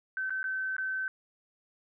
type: tone with dropouts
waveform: sine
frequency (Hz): 1535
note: G6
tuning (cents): -37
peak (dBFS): -30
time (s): 0.17-1.08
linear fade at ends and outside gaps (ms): 1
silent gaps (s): 0.296-0.305 / 0.43-0.441 / 0.766-0.782
effects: none